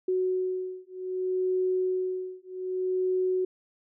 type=beating tone pair; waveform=sine; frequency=370 / 370.64 Hz; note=F#4 / F#4; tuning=0 / +3 cents; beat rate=0.64 Hz; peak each=-29 dBFS; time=0.08-3.45 s; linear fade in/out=5 ms; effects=none